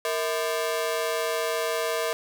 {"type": "ring-modulated tone", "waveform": "sawtooth", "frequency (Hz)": 554.4, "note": "C#5", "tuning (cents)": 0, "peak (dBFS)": -18, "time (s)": [0.05, 2.13], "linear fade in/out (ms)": 0, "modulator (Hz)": 90, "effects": []}